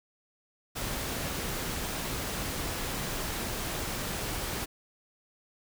pink noise, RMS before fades -34 dBFS, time 0.75-4.66 s, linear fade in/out 20 ms, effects none

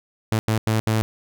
sawtooth tone bursts at uneven times, 110 Hz, A2, in tune, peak -14 dBFS, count 4, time 0.32-0.39 / 0.48-0.58 / 0.67-0.8 / 0.87-1.02 s, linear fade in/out 0 ms, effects none

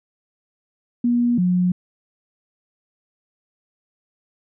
sine tone pair in turn, 240.3 / 180.02 Hz, B3 / F#3, -47 / -47 cents, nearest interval perfect fourth, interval 500 cents, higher first, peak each -15 dBFS, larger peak neither, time 1.04-1.38 / 1.38-1.72 s, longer neither, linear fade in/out 5 ms, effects none

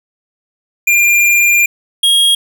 square tone pair in turn, 2397 / 3271 Hz, D7 / G#7, +35 / -27 cents, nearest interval perfect fourth, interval 538 cents, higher second, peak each -8 dBFS, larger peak neither, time 0.87-1.66 / 2.03-2.35 s, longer first, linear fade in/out 5 ms, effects none

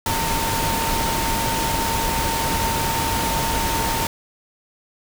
sine tone in noise, 910 Hz, A#5, 42 cents flat, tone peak -24 dBFS, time 0.06-4.07 s, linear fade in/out 2 ms, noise pink, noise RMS -23 dBFS, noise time 0.06-4.07 s, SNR -4 dB, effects none

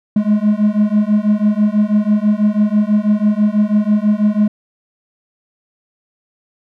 triangle beating tone pair, 207 / 213.1 Hz, G#3 / G#3, -5 / +45 cents, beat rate 6.1 Hz, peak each -12 dBFS, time 0.16-4.48 s, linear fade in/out 5 ms, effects none

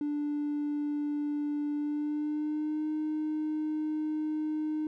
triangle tone with pitch glide, 293.7 to 307.6 Hz, D4 to D#4, 0 to -20 cents, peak -26 dBFS, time 0.01-4.87 s, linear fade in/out 2 ms, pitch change +80 cents, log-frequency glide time 1.74-2.89 s, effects tanh soft clip ceiling -25 dBFS

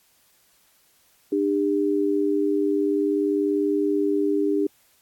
sine tone pair together, 300 / 400.5 Hz, D4 / G4, +37 / +37 cents, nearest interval perfect fourth, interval 500 cents, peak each -22 dBFS, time 1.32-4.67 s, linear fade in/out 5 ms, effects white hiss -61 dBFS RMS until 5.01 s + AAC 64 kbps

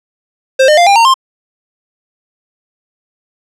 square tone with pitch steps, 528 / 606.5 / 696.7 / 800.3 / 919.3 / 1056 Hz, C5 / D#5 / F5 / G5 / A#5 / C6, +16 / -44 / -4 / +36 / -24 / +16 cents, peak -5 dBFS, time 0.59-1.142 s, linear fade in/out 10 ms, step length 92 ms, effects low-pass 7000 Hz 12 dB/octave

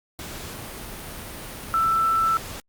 sine tone in noise, 1328 Hz, E6, 12 cents sharp, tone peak -18 dBFS, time 1.74-2.37 s, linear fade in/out 0 ms, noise pink, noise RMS -36 dBFS, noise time 0.19-2.6 s, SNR +15 dB, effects Opus 48 kbps

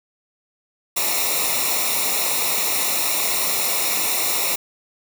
white noise with comb filter, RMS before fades -21 dBFS, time 0.96-4.56 s, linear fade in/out 10 ms, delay 0.63 ms, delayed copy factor -0.8, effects none

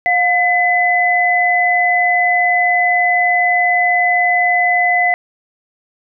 sine tone pair together, 711.3 / 2012 Hz, F5 / B6, +32 / +32 cents, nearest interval octave + tritone, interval 1800 cents, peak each -14 / -13 dBFS, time 0.06-5.14 s, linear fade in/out 0 ms, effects none

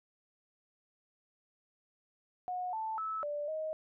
sine tone with pitch steps, 727 / 881 / 1304 / 587 / 627 Hz, F#5 / A5 / E6 / D5 / D#5, -31 / +2 / -19 / -1 / +13 cents, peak -34 dBFS, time 2.48-3.73 s, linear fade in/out 0 ms, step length 250 ms, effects none

